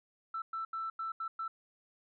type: tone bursts at uneven times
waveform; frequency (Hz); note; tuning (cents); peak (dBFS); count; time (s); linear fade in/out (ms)
sine; 1328; E6; +12; -34; 6; 0.34-0.42 / 0.53-0.65 / 0.73-0.9 / 0.99-1.12 / 1.2-1.28 / 1.39-1.48; 5
effects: tanh soft clip ceiling -30 dBFS